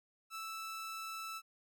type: tone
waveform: sawtooth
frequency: 1318.5 Hz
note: E6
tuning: in tune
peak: -38 dBFS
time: 0.3-1.42 s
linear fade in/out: 50 ms
effects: none

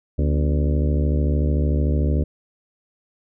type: harmonic tone with a mistuned harmonic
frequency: 73.42 Hz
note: D2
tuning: in tune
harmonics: 1 / 2 / 3 / 4 / 5 / 6 / 7 / 8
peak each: -18 / -24 / -28 / -30 / -32 / -34 / -35 / -36 dBFS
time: 0.18-2.24 s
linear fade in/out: 10 ms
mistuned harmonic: 3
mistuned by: +130 cents
effects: none

